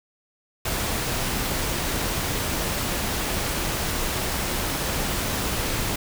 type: noise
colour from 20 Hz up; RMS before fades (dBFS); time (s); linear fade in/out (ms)
pink; -26; 0.65-5.96; 5
effects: none